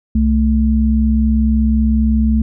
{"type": "tone pair together", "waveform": "sine", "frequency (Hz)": [65.41, 220], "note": ["C2", "A3"], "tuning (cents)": [0, 0], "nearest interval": "octave + major sixth", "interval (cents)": 2100, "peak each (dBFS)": -13, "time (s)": [0.15, 2.42], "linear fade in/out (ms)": 5, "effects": []}